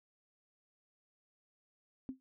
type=tone with exponential decay; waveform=sine; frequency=261.6 Hz; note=C4; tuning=in tune; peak=-34 dBFS; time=2.09-2.2 s; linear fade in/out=0 ms; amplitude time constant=22 ms; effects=none